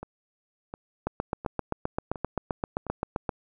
two click trains, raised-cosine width 1 ms, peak -23 / -13 dBFS, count 5 / 18, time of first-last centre 0.03-2.867 / 1.07-3.292 s, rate 1.41 / 7.65 Hz, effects none

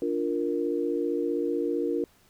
sine chord, Bb major, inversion first, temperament equal, 293.7 / 349.2 / 466.2 Hz, D4 / F4 / Bb4, 0 / 0 / 0 cents, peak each -30 / -29 / -29 dBFS, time 0.02-2.04 s, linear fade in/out 2 ms, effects pink hiss -61 dBFS RMS until 2.29 s

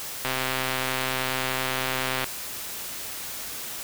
click train, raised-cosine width 0.3 ms, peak -10 dBFS, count 260, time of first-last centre 0.25-2.242 s, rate 130 Hz, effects white hiss -35 dBFS RMS until 3.83 s

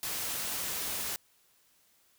white noise, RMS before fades -35 dBFS, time 0.03-1.16 s, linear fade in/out 0 ms, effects white hiss -67 dBFS RMS until 2.18 s

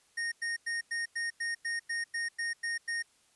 square tone bursts, 1853 Hz, A#6, 11 cents flat, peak -32 dBFS, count 12, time 0.17-3.026 s, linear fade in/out 10 ms, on 150 ms, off 96 ms, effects white hiss -67 dBFS RMS until 3.35 s + resampled to 24000 Hz

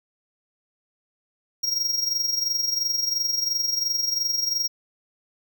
square tone with amplitude modulation, 5600 Hz, F8, 4 cents sharp, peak -20 dBFS, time 1.63-4.68 s, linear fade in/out 10 ms, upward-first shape sine, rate 22.9 Hz, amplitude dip 65%, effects none

